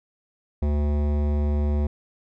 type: tone with hard clipping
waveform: sine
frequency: 73.42 Hz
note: D2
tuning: in tune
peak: -22 dBFS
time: 0.62-1.87 s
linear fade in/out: 5 ms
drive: 16 dB
effects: none